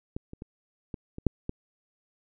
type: clicks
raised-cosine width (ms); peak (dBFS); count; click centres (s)
3; -20 / -28 / -26 / -22 / -25 / -8 / -18; 7; 0.165 / 0.334 / 0.421 / 0.942 / 1.184 / 1.267 / 1.494
effects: none